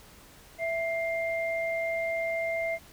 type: tone pair together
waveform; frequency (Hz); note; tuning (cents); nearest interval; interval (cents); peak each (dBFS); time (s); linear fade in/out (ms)
sine; 661.5 / 2100; E5 / C7; +6 / +6; octave + minor sixth; 2000; -29 / -32; 0.58-2.79; 50
effects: pink hiss -53 dBFS RMS until 2.92 s